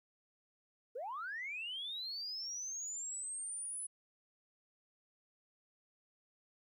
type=linear sweep; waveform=sine; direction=up; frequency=440 to 10210 Hz; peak=-39 dBFS; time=0.95-3.87 s; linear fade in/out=10 ms; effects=tanh soft clip ceiling -35 dBFS + 13-bit